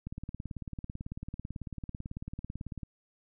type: click train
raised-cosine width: 5 ms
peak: -26 dBFS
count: 51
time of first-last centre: 0.07-2.832 s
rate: 18.1 Hz
effects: none